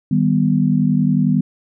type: chord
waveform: sine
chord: Eb augmented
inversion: none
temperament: equal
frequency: 155.56 / 196 / 246.9 Hz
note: Eb3 / G3 / B3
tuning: 0 / 0 / 0 cents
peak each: -17 dBFS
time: 0.11-1.41 s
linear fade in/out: 5 ms
effects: none